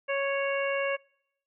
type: harmonic tone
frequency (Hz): 554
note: C#5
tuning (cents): -1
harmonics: 1 / 2 / 3 / 4 / 5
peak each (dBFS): -28 / -36 / -35 / -35 / -36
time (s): 0.08-0.97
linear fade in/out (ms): 20
effects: noise-tail reverb RT60 0.8 s tail -26 dB re dry